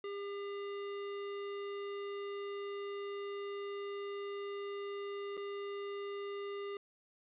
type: tone with dropouts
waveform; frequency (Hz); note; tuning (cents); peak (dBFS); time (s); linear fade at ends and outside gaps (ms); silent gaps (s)
square; 402.2; G4; +44; -40; 0.04-6.77; 2; 5.37-5.375
effects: resampled to 8000 Hz + 12-bit